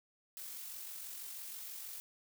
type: noise with amplitude modulation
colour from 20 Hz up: blue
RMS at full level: -45 dBFS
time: 0.37-2 s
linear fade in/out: 0 ms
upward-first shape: sine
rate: 46.2 Hz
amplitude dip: 30%
effects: none